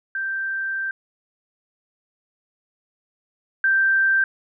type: tone pair in turn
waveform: sine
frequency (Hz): 1568 / 1568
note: G6 / G6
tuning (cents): 0 / 0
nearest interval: unison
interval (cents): 0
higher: neither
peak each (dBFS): -23 / -15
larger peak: second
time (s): 0.15-0.91 / 3.64-4.24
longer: first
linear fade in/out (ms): 2
effects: none